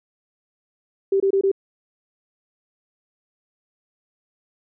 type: tone bursts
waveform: sine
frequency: 390.5 Hz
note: G4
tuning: 7 cents flat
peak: -15 dBFS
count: 4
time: 1.12-1.516 s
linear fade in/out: 5 ms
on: 81 ms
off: 24 ms
effects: none